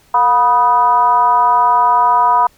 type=tone with frequency modulation; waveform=sine; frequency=979 Hz; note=B5; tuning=15 cents flat; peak=-8 dBFS; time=0.14-2.47 s; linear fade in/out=5 ms; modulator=264 Hz; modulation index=0.79; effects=pink hiss -51 dBFS RMS until 2.57 s